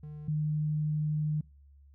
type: tone pair in turn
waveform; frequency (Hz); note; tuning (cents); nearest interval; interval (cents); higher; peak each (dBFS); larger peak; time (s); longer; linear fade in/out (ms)
triangle / sine; 150.5 / 152.07; D3 / D#3; +43 / -39; unison; 18; second; -38 / -27; second; 0.03-0.28 / 0.28-1.41; second; 5
effects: noise-tail reverb RT60 0.4 s tail -26 dB re dry + added 70 Hz sine -54 dBFS peak until 1.94 s